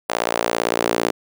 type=tone with high-pass filter sweep; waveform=sawtooth; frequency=57.8 Hz; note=A#1; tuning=14 cents flat; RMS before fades=-21 dBFS; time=0.09-1.11 s; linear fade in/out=5 ms; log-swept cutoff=620 to 370 Hz; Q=1.5; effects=none